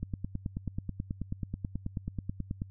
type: click train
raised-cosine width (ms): 5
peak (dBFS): -21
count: 25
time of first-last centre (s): 0.03-2.619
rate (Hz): 9.27
effects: added 96 Hz sine -47 dBFS peak until 2.7 s